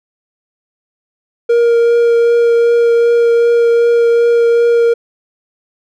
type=tone with vibrato; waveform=triangle; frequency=469.1 Hz; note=A#4; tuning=11 cents sharp; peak=-5 dBFS; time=1.49-4.94 s; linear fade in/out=10 ms; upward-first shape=triangle; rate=2.6 Hz; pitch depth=11 cents each way; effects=none